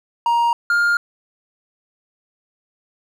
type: tone pair in turn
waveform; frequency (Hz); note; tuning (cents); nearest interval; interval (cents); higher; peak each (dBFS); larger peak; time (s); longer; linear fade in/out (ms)
triangle; 940 / 1408.4; A#5 / F6; +14 / +14; perfect fifth; 700; second; -12; neither; 0.26-0.53 / 0.7-0.97; neither; 2
effects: none